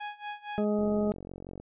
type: tone with tremolo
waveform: sawtooth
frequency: 831 Hz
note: G#5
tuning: 1 cent sharp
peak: -30 dBFS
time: 0-0.65 s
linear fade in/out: 10 ms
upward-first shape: sine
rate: 4.3 Hz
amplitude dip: 90%
type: harmonic tone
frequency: 209.3 Hz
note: G#3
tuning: 14 cents sharp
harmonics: 1 / 2 / 3 / 4 / 6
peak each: -27 / -30 / -32 / -43 / -46 dBFS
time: 0.58-1.12 s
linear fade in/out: 0 ms
type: click train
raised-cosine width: 2 ms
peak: -29 dBFS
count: 38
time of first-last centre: 0.79-1.6 s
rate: 45.7 Hz
effects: resampled to 8000 Hz